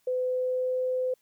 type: tone with pitch glide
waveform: sine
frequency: 506 to 509.8 Hz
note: B4 to C5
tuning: +42 to -45 cents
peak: -25 dBFS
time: 0.07-1.14 s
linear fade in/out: 5 ms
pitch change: +13 cents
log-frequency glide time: 0.22-0.82 s
effects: white hiss -70 dBFS RMS until 1.21 s